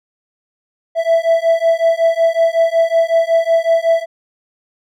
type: beating tone pair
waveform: triangle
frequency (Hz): 659.3 / 664.7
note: E5 / E5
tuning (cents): 0 / +14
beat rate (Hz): 5.4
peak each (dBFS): -12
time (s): 0.95-4.06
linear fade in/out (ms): 50
effects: none